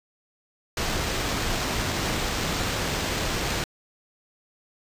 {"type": "noise with sample-and-hold", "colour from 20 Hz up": "pink", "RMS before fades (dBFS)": -27, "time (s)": [0.77, 3.64], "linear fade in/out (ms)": 2, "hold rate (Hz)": 11025, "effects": ["resampled to 32000 Hz"]}